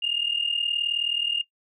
sine tone pair together, 2810 / 2849 Hz, F7 / F7, +10 / +34 cents, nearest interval unison, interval 24 cents, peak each -24 / -26 dBFS, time 0.02-1.42 s, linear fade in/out 10 ms, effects noise-tail reverb RT60 0.1 s tail -17 dB re dry + tanh soft clip ceiling -15 dBFS

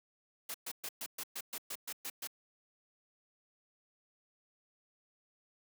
white noise bursts, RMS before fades -41 dBFS, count 11, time 0.49-2.273 s, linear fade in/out 5 ms, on 53 ms, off 120 ms, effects high-pass 200 Hz 12 dB/octave

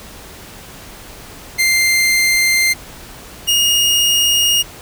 sawtooth tone pair in turn, 2093 / 2856 Hz, C7 / F7, 0 / +38 cents, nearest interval perfect fourth, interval 538 cents, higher second, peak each -8 dBFS, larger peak neither, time 1.58-2.74 / 3.47-4.63 s, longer neither, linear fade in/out 20 ms, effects pink hiss -36 dBFS RMS until 4.81 s

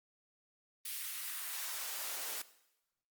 white noise with high-pass filter sweep, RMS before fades -41 dBFS, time 0.85-2.42 s, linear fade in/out 5 ms, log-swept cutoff 2500 to 370 Hz, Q 0.96, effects noise-tail reverb RT60 0.9 s tail -17 dB re dry + Opus 32 kbps

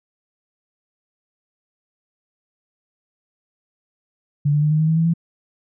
sine tone with pitch steps, 145.1 / 148.06 / 151.09 / 154.17 / 157.32 / 160.53 / 163.81 / 167.16 Hz, D3 / D3 / D3 / D#3 / D#3 / E3 / E3 / E3, -21 / +14 / +49 / -16 / +19 / -46 / -11 / +24 cents, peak -14 dBFS, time 4.45-5.138 s, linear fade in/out 10 ms, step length 86 ms, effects none

